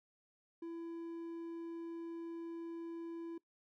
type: tone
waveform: triangle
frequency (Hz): 334.3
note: E4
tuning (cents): +24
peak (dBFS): -40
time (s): 0.62-3.38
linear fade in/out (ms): 5
effects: noise-tail reverb RT60 0.1 s tail -21 dB re dry